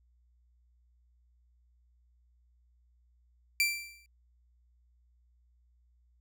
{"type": "tone with exponential decay", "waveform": "sawtooth", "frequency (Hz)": 2349, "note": "D7", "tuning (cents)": 0, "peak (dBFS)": -19, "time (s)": [3.6, 4.06], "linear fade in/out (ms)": 1, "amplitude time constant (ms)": 100, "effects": ["added 60 Hz sine -64 dBFS peak until 6.2 s"]}